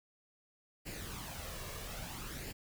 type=noise with flanger; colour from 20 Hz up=pink; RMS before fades=-44 dBFS; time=0.85-2.53 s; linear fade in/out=20 ms; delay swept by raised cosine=0.41 to 1.81 ms; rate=0.6 Hz; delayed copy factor=+0.55; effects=none